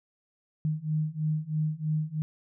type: beating tone pair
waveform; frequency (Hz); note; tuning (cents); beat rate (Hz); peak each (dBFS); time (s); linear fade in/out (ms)
sine; 153 / 156.1; D#3 / D#3; -29 / +6; 3.1; -30 / -29; 0.65-2.22; 0
effects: none